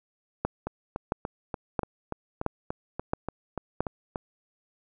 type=two click trains; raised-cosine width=1 ms; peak=-11 / -17 dBFS; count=6 / 13; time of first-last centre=0.45-3.806 / 0.67-4.158 s; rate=1.49 / 3.44 Hz; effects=none